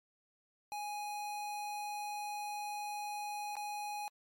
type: tone with dropouts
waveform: square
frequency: 830.6 Hz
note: G#5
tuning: in tune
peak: -39 dBFS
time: 0.72-4.08 s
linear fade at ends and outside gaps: 0 ms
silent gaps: 3.555-3.567 s
effects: MP3 64 kbps